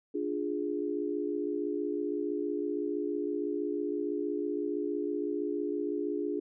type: chord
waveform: sine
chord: D diminished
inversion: none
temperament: equal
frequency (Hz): 293.7 / 349.2 / 415.3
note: D4 / F4 / Ab4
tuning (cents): 0 / 0 / 0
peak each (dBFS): -34 / -35 / -34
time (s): 0.14-6.4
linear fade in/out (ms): 10
effects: none